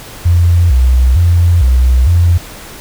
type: tone with vibrato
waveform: sine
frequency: 74 Hz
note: D2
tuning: 14 cents sharp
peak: -5 dBFS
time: 0.25-2.38 s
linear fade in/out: 10 ms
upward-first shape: square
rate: 1.1 Hz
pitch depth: 270 cents each way
effects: pink hiss -31 dBFS RMS until 2.8 s